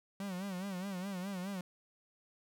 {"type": "tone with vibrato", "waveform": "45% pulse", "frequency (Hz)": 189.6, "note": "F#3", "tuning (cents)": 43, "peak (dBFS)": -38, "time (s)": [0.2, 1.61], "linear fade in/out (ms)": 2, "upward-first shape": "sine", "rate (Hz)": 4.8, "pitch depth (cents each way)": 110, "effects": []}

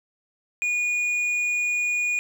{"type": "tone with hard clipping", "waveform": "triangle", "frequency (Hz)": 2450, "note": "D#7", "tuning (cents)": -27, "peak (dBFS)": -23, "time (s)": [0.62, 2.19], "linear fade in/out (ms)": 0, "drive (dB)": 8, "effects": []}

